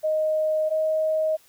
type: tone pair in turn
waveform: sine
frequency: 622.3 / 628.1 Hz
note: D#5 / D#5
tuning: 0 / +16 cents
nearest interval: unison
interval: 16 cents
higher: second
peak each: -20 dBFS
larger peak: neither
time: 0.03-0.7 / 0.7-1.37 s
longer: neither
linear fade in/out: 20 ms
effects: white hiss -57 dBFS RMS until 1.48 s